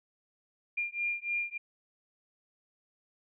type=beating tone pair; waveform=sine; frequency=2400 / 2403.4 Hz; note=D7 / D7; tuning=+37 / +39 cents; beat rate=3.4 Hz; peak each=-34 / -34 dBFS; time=0.77-1.58 s; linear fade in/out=10 ms; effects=none